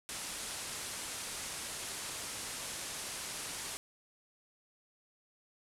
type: low-pass noise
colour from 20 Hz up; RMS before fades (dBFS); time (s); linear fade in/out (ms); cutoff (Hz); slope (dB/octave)
white; -42; 0.09-3.77; 0; 11000; 48
effects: none